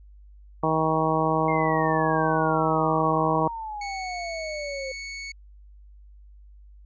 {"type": "harmonic tone", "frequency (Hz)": 158.6, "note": "D#3", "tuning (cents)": 33, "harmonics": [1, 2, 3, 4, 5, 6, 7], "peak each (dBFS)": [-28, -28, -28, -28, -28, -28, -28], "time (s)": [0.63, 3.48], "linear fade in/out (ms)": 5}
{"type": "exponential sweep", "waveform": "sine", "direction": "down", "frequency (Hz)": [2135, 521], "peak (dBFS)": -31, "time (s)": [1.48, 4.92], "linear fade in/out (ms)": 5}
{"type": "tone", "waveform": "sawtooth", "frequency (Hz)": 2217, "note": "C#7", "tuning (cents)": 0, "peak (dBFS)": -30, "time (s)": [3.81, 5.32], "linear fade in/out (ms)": 5}
{"effects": ["added 50 Hz sine -46 dBFS peak until 6.85 s", "resampled to 16000 Hz"]}